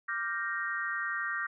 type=chord; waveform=sine; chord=G minor seventh; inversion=second; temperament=equal; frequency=1174.7 / 1396.9 / 1568 / 1864.7 Hz; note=D6 / F6 / G6 / Bb6; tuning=0 / 0 / 0 / 0 cents; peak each=-38 / -38 / -36 / -35 dBFS; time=0.08-1.47 s; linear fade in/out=10 ms; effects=none